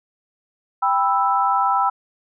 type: chord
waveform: sine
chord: E minor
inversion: first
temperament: just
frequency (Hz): 791.1 / 988.9 / 1318.5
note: G5 / B5 / E6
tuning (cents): +16 / +2 / 0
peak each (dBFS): -20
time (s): 0.82-1.9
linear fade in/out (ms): 10
effects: none